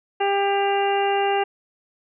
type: harmonic tone with a mistuned harmonic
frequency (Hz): 398.4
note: G4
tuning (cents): +28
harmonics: 1 / 2 / 3 / 4 / 5 / 6 / 7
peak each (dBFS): -22 / -21 / -34 / -32 / -34 / -37 / -30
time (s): 0.2-1.44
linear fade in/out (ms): 10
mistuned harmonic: 6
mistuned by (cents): -20
effects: none